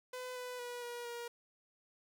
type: tone with pitch steps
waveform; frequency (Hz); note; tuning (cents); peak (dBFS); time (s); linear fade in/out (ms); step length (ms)
sawtooth; 504 / 498.1 / 486.5 / 480.2 / 474.4; B4 / B4 / B4 / B4 / A#4; +35 / +15 / -26 / -49 / +30; -38; 0.13-1.28; 5; 230
effects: none